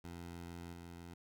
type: tone with level steps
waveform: 15% pulse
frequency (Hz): 86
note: F2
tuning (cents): -26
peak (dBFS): -40 / -43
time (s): 0.04-1.14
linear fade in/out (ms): 5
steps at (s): 0.73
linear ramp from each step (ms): 5
effects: none